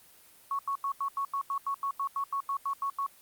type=tone bursts; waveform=sine; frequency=1108.7 Hz; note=C#6; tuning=in tune; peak=-28 dBFS; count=16; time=0.51-3.064 s; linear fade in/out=2 ms; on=79 ms; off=86 ms; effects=white hiss -57 dBFS RMS until 3.21 s + Opus 32 kbps